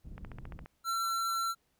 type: low-pass noise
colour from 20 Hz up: pink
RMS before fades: -46 dBFS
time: 0.04-0.65 s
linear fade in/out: 10 ms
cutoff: 170 Hz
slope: 12 dB/octave
type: click train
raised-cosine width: 0.5 ms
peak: -32 dBFS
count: 8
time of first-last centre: 0.18-0.659 s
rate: 14.6 Hz
type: tone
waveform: square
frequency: 1352 Hz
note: E6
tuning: 43 cents sharp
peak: -31 dBFS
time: 0.84-1.55 s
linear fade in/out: 50 ms
effects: pink hiss -75 dBFS RMS until 1.79 s